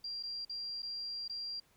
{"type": "tone with dropouts", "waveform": "sine", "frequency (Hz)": 4754, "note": "D8", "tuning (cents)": 20, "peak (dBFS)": -38, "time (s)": [0.04, 1.6], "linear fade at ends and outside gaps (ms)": 5, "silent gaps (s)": [[0.228, 0.234], [0.45, 0.495], [0.822, 0.829], [1.28, 1.296]], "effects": ["pink hiss -69 dBFS RMS until 1.76 s"]}